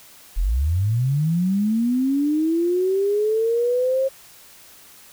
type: linear sweep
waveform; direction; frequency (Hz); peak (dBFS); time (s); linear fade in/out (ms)
sine; up; 35.76 to 540; -17; 0.36-4.09; 20
effects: white hiss -47 dBFS RMS until 5.12 s